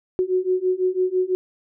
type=beating tone pair; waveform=sine; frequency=365.8 / 371.8 Hz; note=F#4 / F#4; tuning=-20 / +8 cents; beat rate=6 Hz; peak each=-22 / -21 dBFS; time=0.19-1.35 s; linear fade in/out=0 ms; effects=none